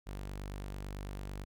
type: tone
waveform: sawtooth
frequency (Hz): 49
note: G1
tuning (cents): 0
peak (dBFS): -36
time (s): 0.06-1.45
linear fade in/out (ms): 20
effects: none